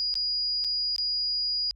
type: tone with dropouts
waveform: sine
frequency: 4886 Hz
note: D#8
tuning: 32 cents flat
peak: -25 dBFS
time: 0-1.71 s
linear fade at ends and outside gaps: 0 ms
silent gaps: 0.141-0.154 / 0.641-0.646 / 0.962-0.982 s
effects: added 50 Hz sine -52 dBFS peak until 1.75 s